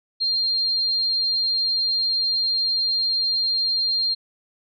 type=tone; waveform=sine; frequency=4197 Hz; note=C8; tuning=5 cents sharp; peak=-19 dBFS; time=0.2-4.15 s; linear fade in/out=20 ms; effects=none